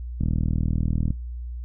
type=click train; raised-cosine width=5 ms; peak=-12 dBFS; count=37; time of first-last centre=0.21-1.106 s; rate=40.2 Hz; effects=noise-tail reverb RT60 0.2 s tail -19 dB re dry + added 60 Hz sine -30 dBFS peak until 1.64 s